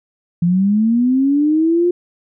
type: linear sweep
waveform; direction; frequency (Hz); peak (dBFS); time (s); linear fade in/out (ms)
sine; up; 168.1 to 356.7; -11; 0.42-1.91; 5
effects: none